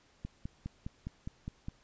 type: click train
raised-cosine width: 5 ms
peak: -26 dBFS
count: 8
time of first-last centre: 0.25-1.684 s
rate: 4.88 Hz
effects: pink hiss -66 dBFS RMS until 1.83 s + resampled to 16000 Hz